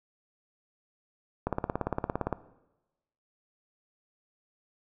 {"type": "click train", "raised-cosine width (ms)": 1, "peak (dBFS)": -14, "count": 16, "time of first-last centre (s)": [1.47, 2.327], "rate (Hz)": 17.5, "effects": ["noise-tail reverb RT60 1.0 s tail -17 dB re dry"]}